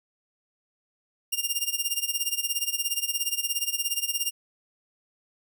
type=tone with tremolo; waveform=10% pulse; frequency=2807 Hz; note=F7; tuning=8 cents sharp; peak=-14 dBFS; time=1.32-4.31 s; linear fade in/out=10 ms; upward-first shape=sine; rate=17 Hz; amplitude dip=85%; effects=none